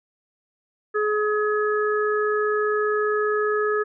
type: harmonic tone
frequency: 422.5 Hz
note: G#4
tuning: 30 cents sharp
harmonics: 1 / 3 / 4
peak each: -21 / -26 / -28 dBFS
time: 0.94-3.84 s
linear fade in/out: 20 ms
effects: none